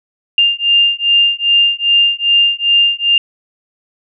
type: beating tone pair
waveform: sine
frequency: 2800 / 2802.5 Hz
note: F7 / F7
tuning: +4 / +5 cents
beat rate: 2.5 Hz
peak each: -12 dBFS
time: 0.38-3.18 s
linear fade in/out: 2 ms
effects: none